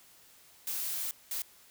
blue noise bursts at uneven times, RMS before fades -35 dBFS, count 2, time 0.67-1.11 / 1.31-1.42 s, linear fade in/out 2 ms, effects white hiss -59 dBFS RMS until 1.7 s

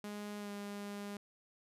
sawtooth tone with pitch glide, 207 to 203.3 Hz, G#3 to G#3, -5 to -37 cents, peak -38 dBFS, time 0.04-1.17 s, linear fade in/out 2 ms, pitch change -32 cents, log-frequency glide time 0.38-0.5 s, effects resampled to 32000 Hz

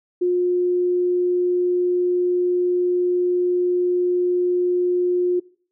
sine tone, 357.4 Hz, F4, 40 cents sharp, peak -16 dBFS, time 0.21-5.4 s, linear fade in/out 10 ms, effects noise-tail reverb RT60 0.5 s tail -23 dB re dry

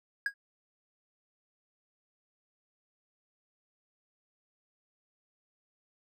triangle tone with exponential decay, 1640 Hz, G#6, 22 cents flat, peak -22 dBFS, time 0.26-0.34 s, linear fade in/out 2 ms, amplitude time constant 16 ms, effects none

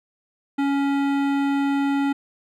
sine tone with hard clipping, 279.2 Hz, C#4, 13 cents sharp, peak -21 dBFS, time 0.58-2.13 s, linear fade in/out 10 ms, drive 16 dB, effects none

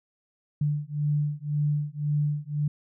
sine beating tone pair, 146.83 / 148.73 Hz, D3 / D3, 0 / +22 cents, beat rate 1.9 Hz, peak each -27 dBFS, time 0.61-2.68 s, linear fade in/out 5 ms, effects none

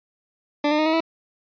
20% pulse tone with pitch steps, 293.7 / 301.6 / 309.7 / 318.1 / 326.6 Hz, D4 / D4 / D#4 / D#4 / E4, 0 / +46 / -8 / +38 / -16 cents, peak -13 dBFS, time 0.64-1.005 s, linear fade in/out 5 ms, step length 73 ms, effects resampled to 11025 Hz

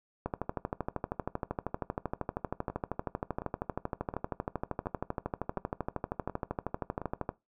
two click trains, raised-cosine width 1 ms, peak -18 / -23 dBFS, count 91 / 7, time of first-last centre 0.26-7.291 / 2.7-7.017 s, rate 12.8 / 1.39 Hz, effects noise-tail reverb RT60 0.2 s tail -18 dB re dry

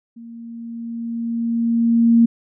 sine tone with level ramp, 231.9 Hz, A#3, 9 cents flat, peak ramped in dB -35 to -8 dBFS, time 0.16-2.26 s, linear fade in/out 10 ms, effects none

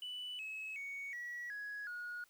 sine tone with pitch steps, 2977 / 2577 / 2230 / 1930.3 / 1670.8 / 1446.1 Hz, F#7 / E7 / C#7 / B6 / G#6 / F#6, +10 / -40 / +10 / -40 / +10 / -40 cents, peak -40 dBFS, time 0.02-2.24 s, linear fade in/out 2 ms, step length 370 ms, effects tanh soft clip ceiling -39 dBFS + white hiss -70 dBFS RMS until 2.29 s

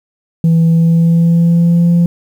sine tone with pitch glide, 164.81 to 171.81 Hz, E3 to F3, 0 to -28 cents, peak -4 dBFS, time 0.44-2.06 s, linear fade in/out 2 ms, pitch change +72 cents, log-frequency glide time 0.67-1.93 s, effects tanh soft clip ceiling -5 dBFS + 7-bit

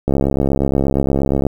click train, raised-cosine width 2 ms, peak -3 dBFS, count 96, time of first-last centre 0.08-1.467 s, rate 68.5 Hz, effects 7-bit

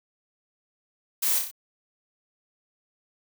blue noise with echo, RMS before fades -25 dBFS, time 1.22-1.39 s, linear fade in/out 10 ms, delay 31 ms, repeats 4, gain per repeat -4 dB, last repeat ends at 1.514 s, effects none

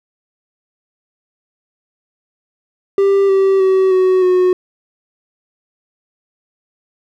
triangle tone with pitch steps, 394.5 / 387.1 / 379.7 / 372.6 / 365.5 Hz, G4 / G4 / F#4 / F#4 / F#4, +11 / -22 / +45 / +12 / -21 cents, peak -7 dBFS, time 2.98-4.53 s, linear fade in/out 2 ms, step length 310 ms, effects none

